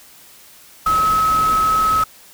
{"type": "tone in noise", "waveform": "sine", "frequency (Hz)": 1286, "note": "E6", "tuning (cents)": -43, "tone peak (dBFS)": -13, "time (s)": [0.86, 2.04], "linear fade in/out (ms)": 5, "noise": "pink", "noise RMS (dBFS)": -28, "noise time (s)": [0.86, 2.04], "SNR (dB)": 12, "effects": ["white hiss -45 dBFS RMS until 2.33 s"]}